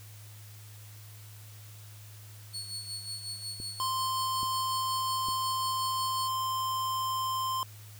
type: tone with tremolo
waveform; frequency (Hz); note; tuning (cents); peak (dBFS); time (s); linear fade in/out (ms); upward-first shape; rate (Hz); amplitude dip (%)
30% pulse; 4398; C#8; -14; -32; 2.53-6.29; 20; sine; 5.5; 60
type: clicks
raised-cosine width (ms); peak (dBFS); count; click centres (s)
3; -31; 3; 3.601 / 4.431 / 5.286
type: tone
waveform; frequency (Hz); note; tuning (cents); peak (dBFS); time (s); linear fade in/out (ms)
square; 1044; C6; -4; -30; 3.8-7.63; 0
effects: added 105 Hz sine -47 dBFS peak until 7.99 s + white hiss -54 dBFS RMS until 7.99 s